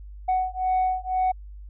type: beating tone pair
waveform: sine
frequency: 743 / 745 Hz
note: F#5 / F#5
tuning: +7 / +12 cents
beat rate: 2 Hz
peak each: -23 dBFS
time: 0.28-1.32 s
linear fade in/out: 10 ms
effects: tanh soft clip ceiling -17 dBFS + added 50 Hz sine -38 dBFS peak until 1.69 s